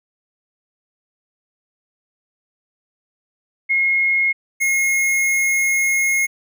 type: tone pair in turn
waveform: sine / square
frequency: 2156 / 2156 Hz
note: C#7 / C#7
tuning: -49 / -49 cents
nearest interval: unison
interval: 0 cents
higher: neither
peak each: -14 / -16 dBFS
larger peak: first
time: 3.69-4.33 / 4.6-6.27 s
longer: second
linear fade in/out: 20 ms
effects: none